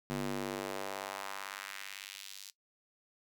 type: tone with high-pass filter sweep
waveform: square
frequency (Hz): 49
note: G1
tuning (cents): 0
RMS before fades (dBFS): -41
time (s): 0.1-2.5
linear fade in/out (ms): 0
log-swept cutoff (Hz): 190 to 4800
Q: 1.3
effects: noise-tail reverb RT60 0.1 s tail -17 dB re dry